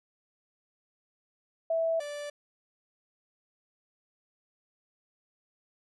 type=tone pair in turn; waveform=sine / 45% pulse; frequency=656 / 584.4 Hz; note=E5 / D5; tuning=-9 / -9 cents; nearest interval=major second; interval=200 cents; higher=first; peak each=-25 / -36 dBFS; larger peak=first; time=1.7-2 / 2-2.3 s; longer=neither; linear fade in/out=5 ms; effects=resampled to 24000 Hz